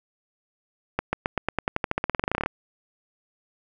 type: accelerating click train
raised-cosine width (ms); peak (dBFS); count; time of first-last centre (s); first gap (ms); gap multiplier
0.5; -8; 23; 0.99-2.461; 140; 0.92
effects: none